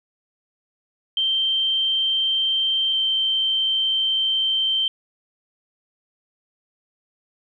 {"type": "tone pair in turn", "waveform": "sine", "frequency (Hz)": [3136, 3122], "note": ["G7", "G7"], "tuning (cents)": [0, -8], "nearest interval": "unison", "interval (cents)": 8, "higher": "first", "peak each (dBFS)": -18, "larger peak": "neither", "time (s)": [[1.17, 2.93], [2.93, 4.88]], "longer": "second", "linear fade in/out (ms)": 2, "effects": ["10-bit"]}